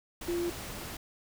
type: tone in noise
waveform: sine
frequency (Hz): 345.7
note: F4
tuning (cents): -18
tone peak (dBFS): -29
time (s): 0.28-0.5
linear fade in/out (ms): 5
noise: pink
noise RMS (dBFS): -41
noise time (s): 0.21-0.97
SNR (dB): +9
effects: none